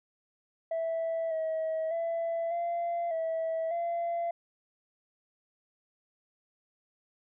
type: tone with pitch steps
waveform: sine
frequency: 657 / 640 / 668 / 686 / 651 / 683 Hz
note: E5 / D#5 / E5 / F5 / E5 / F5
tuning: -6 / +49 / +23 / -31 / -22 / -39 cents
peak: -27 dBFS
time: 0.71-4.31 s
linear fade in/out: 5 ms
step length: 600 ms
effects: tanh soft clip ceiling -27 dBFS